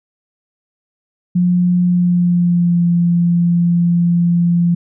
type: tone with pitch glide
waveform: sine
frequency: 178 to 172.43 Hz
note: F3 to F3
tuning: +33 to -22 cents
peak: -10 dBFS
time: 1.35-4.75 s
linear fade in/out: 10 ms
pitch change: -55 cents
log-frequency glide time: 1.84-2.85 s
effects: none